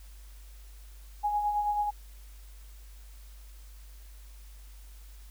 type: tone with tremolo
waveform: sine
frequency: 830.6 Hz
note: G#5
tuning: in tune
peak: -24 dBFS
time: 1.23-1.91 s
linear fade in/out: 20 ms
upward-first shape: sine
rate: 9.2 Hz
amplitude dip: 45%
effects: added 50 Hz sine -46 dBFS peak until 5.3 s + white hiss -59 dBFS RMS until 5.3 s